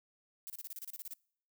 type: noise bursts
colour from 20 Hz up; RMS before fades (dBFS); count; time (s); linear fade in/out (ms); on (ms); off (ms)
violet; -44; 12; 0.47-1.136; 0; 28; 30
effects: noise-tail reverb RT60 0.6 s tail -25 dB re dry